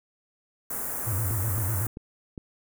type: band-stop noise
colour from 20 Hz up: white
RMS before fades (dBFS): -32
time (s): 0.7-1.87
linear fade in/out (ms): 5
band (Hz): 1600 to 8400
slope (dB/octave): 24
type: tone with vibrato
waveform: triangle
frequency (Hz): 102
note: G#2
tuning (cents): -31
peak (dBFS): -24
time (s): 1.06-1.87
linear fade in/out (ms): 20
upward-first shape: square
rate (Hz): 8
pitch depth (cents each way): 170
type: clicks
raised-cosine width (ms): 3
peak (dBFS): -24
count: 6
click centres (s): 1.31 / 1.479 / 1.58 / 1.867 / 1.971 / 2.378
effects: none